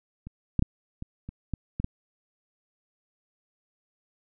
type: clicks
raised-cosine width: 5 ms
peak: -27 / -10 / -9 / -23 / -25 / -17 / -17 / -15 dBFS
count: 8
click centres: 0.27 / 0.593 / 0.624 / 1.024 / 1.29 / 1.537 / 1.8 / 1.844 s
effects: none